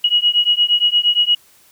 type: beating tone pair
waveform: sine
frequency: 2900 / 2908.6 Hz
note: F#7 / F#7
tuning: -35 / -30 cents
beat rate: 8.6 Hz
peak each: -15 dBFS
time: 0.04-1.35 s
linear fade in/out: 5 ms
effects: white hiss -51 dBFS RMS until 1.71 s